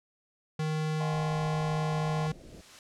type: tone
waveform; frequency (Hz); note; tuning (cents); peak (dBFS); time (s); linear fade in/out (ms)
square; 155.56; D#3; 0; -29; 0.59-2.32; 5
type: chord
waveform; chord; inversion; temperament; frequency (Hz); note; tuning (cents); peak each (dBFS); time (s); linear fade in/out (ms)
triangle; Ab dominant seventh; second; equal with one note detuned; 622.3 / 721.8 / 830.6 / 1046.5; Eb5 / Gb5 / Ab5 / C6; 0 / -43 / 0 / 0; -39; 1-2.27; 5
type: low-pass noise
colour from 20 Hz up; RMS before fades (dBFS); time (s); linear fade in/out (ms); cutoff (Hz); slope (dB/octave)
pink; -49; 1.12-2.61; 5; 660; 48
type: noise with exponential growth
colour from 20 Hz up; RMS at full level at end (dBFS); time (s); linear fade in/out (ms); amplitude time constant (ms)
white; -48; 1.41-2.79; 1; 300
effects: low-pass 7000 Hz 12 dB/octave